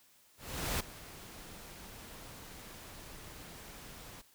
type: noise with ADSR envelope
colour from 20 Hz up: pink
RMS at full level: -33 dBFS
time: 0.37-4.22 s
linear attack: 430 ms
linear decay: 10 ms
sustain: -17 dB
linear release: 14 ms
effects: white hiss -65 dBFS RMS until 4.34 s